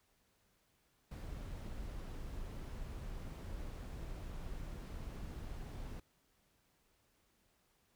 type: noise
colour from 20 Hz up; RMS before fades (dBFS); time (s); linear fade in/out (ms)
brown; -45; 1.11-6; 5
effects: pink hiss -75 dBFS RMS until 7.95 s